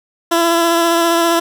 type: tone with vibrato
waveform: 15% pulse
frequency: 336.7 Hz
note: E4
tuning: 37 cents sharp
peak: -5 dBFS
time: 0.31-1.4 s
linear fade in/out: 10 ms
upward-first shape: sine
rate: 15 Hz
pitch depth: 17 cents each way
effects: none